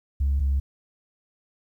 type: tone pair in turn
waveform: sine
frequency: 69.3 / 68.66 Hz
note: C#2 / C#2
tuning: 0 / -16 cents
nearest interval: unison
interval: 16 cents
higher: first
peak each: -18 dBFS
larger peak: neither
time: 0.2-0.4 / 0.4-0.6 s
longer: neither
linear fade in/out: 10 ms
effects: tanh soft clip ceiling -17 dBFS + 10-bit